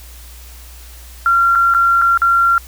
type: tone with dropouts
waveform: sine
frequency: 1375 Hz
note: F6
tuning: 27 cents flat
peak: -9 dBFS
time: 1.26-2.58 s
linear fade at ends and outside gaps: 1 ms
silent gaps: 1.552-1.556 / 1.739-1.747 / 2.016-2.02 / 2.175-2.218 s
effects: added 60 Hz sine -35 dBFS peak until 2.67 s + white hiss -41 dBFS RMS until 2.67 s